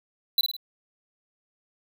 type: tone with echo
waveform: square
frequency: 3984 Hz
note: B7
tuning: 14 cents sharp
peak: -18 dBFS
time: 0.38-0.41 s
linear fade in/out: 2 ms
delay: 52 ms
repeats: 3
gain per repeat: -6 dB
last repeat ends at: 0.566 s
effects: none

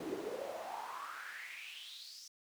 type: noise with high-pass filter sweep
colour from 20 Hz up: brown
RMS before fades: -45 dBFS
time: 0-2.28 s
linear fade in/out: 5 ms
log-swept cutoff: 310 to 5700 Hz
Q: 6.5
effects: none

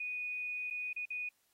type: tone with dropouts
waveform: sine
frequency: 2476 Hz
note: D#7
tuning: 9 cents flat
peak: -36 dBFS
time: 0-1.29 s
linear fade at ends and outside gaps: 5 ms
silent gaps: 0.702-0.707 / 0.931-0.962 / 1.055-1.103 s
effects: white hiss -75 dBFS RMS until 1.53 s + AAC 48 kbps

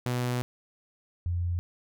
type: tone pair in turn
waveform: sawtooth / sine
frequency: 123.4 / 87.26 Hz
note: B2 / F2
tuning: -1 / -1 cents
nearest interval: tritone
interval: 600 cents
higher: first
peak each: -23 / -26 dBFS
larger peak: first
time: 0.06-0.42 / 1.26-1.59 s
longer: first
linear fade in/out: 0 ms
effects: none

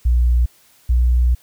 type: tone pair in turn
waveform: sine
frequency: 60.2 / 60.97 Hz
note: B1 / B1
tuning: -44 / -22 cents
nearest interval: unison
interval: 22 cents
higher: second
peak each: -10 dBFS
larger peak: neither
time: 0.05-0.46 / 0.89-1.35 s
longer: second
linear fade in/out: 10 ms
effects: tanh soft clip ceiling -8 dBFS + white hiss -53 dBFS RMS until 1.42 s

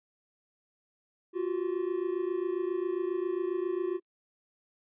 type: tone pair together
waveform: triangle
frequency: 350 / 377.4 Hz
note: F4 / F#4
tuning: +4 / +34 cents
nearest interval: minor second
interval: 130 cents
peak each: -29 / -30 dBFS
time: 1.33-4 s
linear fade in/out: 50 ms
effects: noise-tail reverb RT60 0.1 s tail -26 dB re dry + resampled to 8000 Hz

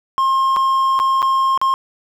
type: tone with dropouts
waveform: triangle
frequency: 1067 Hz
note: C6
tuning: 34 cents sharp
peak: -11 dBFS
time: 0.18-1.74 s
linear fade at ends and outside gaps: 0 ms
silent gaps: 0.563-0.568 / 0.991-0.999 / 1.22-1.227 / 1.576-1.615 s
effects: none

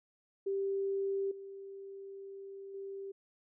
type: tone with level steps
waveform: sine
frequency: 392.3 Hz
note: G4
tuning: 1 cent sharp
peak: -31 / -44 / -40 dBFS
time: 0.46-3.12 s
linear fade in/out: 10 ms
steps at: 1.31 / 2.74 s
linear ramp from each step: 5 ms
effects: none

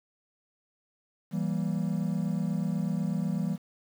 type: chord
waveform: triangle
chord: E diminished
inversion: none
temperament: equal with one note detuned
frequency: 164.81 / 192.96 / 233.1 Hz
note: E3 / G3 / Bb3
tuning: 0 / -27 / 0 cents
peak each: -28 / -28 / -32 dBFS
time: 1.31-3.58 s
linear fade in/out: 50 ms
effects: tanh soft clip ceiling -17 dBFS + 9-bit

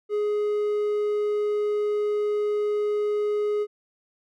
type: tone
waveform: triangle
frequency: 417.6 Hz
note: G#4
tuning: 10 cents sharp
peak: -20 dBFS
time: 0.09-3.67 s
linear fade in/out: 50 ms
effects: none

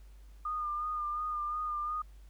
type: tone with vibrato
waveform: sine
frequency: 1214 Hz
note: D#6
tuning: 43 cents flat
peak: -32 dBFS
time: 0.45-2.02 s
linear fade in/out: 5 ms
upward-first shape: sine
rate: 2.8 Hz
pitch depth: 31 cents each way
effects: added 50 Hz sine -50 dBFS peak until 2.29 s + pink hiss -68 dBFS RMS until 2.29 s

